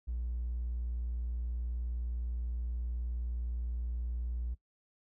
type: tone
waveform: triangle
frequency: 59.6 Hz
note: A#1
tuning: 39 cents sharp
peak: -30 dBFS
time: 0.07-4.55 s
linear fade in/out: 20 ms
effects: noise-tail reverb RT60 0.1 s tail -21 dB re dry + tanh soft clip ceiling -29 dBFS